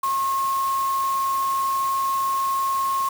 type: tone in noise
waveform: sine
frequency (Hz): 1080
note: C#6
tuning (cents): -45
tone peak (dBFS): -20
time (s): 0.03-3.09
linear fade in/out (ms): 5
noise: white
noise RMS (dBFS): -36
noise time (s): 0.03-3.09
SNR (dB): +13
effects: none